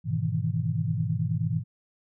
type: chord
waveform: sine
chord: E major seventh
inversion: first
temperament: equal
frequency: 103.83 / 123.47 / 155.56 / 164.81 Hz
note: G#2 / B2 / D#3 / E3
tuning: 0 / 0 / 0 / 0 cents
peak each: -30 dBFS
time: 0.04-1.64 s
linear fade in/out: 50 ms
effects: none